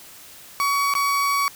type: tone with dropouts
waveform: 35% pulse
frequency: 1128 Hz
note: C#6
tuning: 30 cents sharp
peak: -17 dBFS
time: 0.6-1.48 s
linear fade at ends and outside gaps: 0 ms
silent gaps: 0.938-0.952 s
effects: white hiss -44 dBFS RMS until 1.55 s